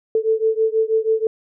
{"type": "beating tone pair", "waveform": "sine", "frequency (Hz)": [440, 446.2], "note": ["A4", "A4"], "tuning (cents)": [0, 24], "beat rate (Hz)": 6.2, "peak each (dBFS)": [-18, -19], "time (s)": [0.15, 1.27], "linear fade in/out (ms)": 2, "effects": []}